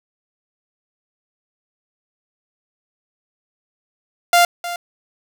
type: tone with echo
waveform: sawtooth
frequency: 697 Hz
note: F5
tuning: 4 cents flat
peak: -6 dBFS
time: 4.33-4.45 s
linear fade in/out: 2 ms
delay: 310 ms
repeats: 1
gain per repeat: -14 dB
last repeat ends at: 4.76 s
effects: none